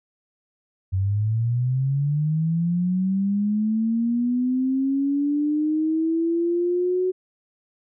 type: linear sweep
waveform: sine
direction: up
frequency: 92.5 to 371.6 Hz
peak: -19 dBFS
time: 0.92-7.12 s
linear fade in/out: 20 ms
effects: none